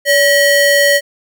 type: ring-modulated tone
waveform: 45% pulse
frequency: 1244.5 Hz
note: D#6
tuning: in tune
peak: -5 dBFS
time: 0.05-1.01 s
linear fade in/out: 50 ms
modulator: 674 Hz
effects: none